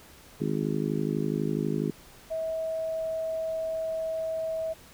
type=harmonic tone; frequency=52.1 Hz; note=G#1; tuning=6 cents sharp; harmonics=3 / 4 / 5 / 6 / 7 / 8; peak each=-31 / -32 / -33 / -34 / -34 / -35 dBFS; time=0.4-1.91 s; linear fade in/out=10 ms
type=tone; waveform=sine; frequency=645 Hz; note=E5; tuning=38 cents flat; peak=-28 dBFS; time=2.3-4.74 s; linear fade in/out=20 ms
effects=pink hiss -52 dBFS RMS until 4.93 s